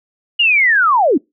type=linear sweep; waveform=sine; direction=down; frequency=2904 to 234.8 Hz; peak=-9 dBFS; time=0.39-1.18 s; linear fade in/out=10 ms; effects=noise-tail reverb RT60 0.2 s tail -26 dB re dry